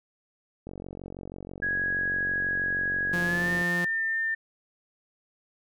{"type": "click train", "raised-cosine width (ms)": 2, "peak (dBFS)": -26, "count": 137, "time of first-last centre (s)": [0.67, 3.614], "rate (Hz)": 46.2}
{"type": "tone with pitch glide", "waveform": "sine", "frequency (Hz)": [1661.2, 1801.1], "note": ["G#6", "A6"], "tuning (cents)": [0, 40], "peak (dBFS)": -25, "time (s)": [1.62, 4.35], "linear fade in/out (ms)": 10, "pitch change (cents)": 140, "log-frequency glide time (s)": [3.23, 3.5]}
{"type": "tone", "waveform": "sawtooth", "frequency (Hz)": 174.61, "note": "F3", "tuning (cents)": 0, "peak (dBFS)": -25, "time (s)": [3.13, 3.85], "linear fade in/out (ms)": 5}
{"effects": []}